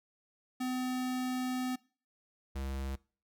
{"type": "tone pair in turn", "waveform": "square", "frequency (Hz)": [254.1, 67.3], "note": ["B3", "C2"], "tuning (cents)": [49, 49], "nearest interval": "octave + major seventh", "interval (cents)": 2300, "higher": "first", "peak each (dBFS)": [-33, -36], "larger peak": "first", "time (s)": [[0.6, 1.76], [2.55, 2.96]], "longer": "first", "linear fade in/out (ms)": 10, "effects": ["noise-tail reverb RT60 0.4 s tail -23 dB re dry"]}